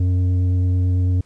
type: tone with tanh clipping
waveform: sine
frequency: 90.9 Hz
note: F#2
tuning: 30 cents flat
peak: -16 dBFS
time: 0-1.21 s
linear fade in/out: 5 ms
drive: 7 dB
effects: pink hiss -58 dBFS RMS until 1.25 s + resampled to 22050 Hz